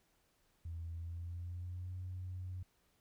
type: tone with pitch glide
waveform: sine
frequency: 83.4 to 91.48 Hz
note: E2 to F#2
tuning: +21 to -19 cents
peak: -40 dBFS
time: 0.65-2.63 s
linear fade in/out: 5 ms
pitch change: +160 cents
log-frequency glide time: 0.94-1.95 s
effects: tanh soft clip ceiling -36 dBFS + pink hiss -75 dBFS RMS until 3 s